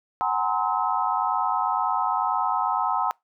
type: tone cluster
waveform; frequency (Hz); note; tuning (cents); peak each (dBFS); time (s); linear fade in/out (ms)
sine; 747 / 827 / 929 / 1038 / 1286; F#5 / G#5 / A#5 / C6 / E6; +16 / -8 / -6 / -14 / -43; -28; 0.21-3.11; 0
effects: noise-tail reverb RT60 0.2 s tail -26 dB re dry